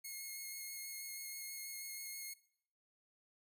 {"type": "tone with vibrato", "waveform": "5% pulse", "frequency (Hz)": 2161, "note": "C#7", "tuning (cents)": -45, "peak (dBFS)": -35, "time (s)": [0.04, 2.34], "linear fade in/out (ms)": 10, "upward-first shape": "square", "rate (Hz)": 6.2, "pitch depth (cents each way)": 10, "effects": ["noise-tail reverb RT60 0.6 s tail -19 dB re dry"]}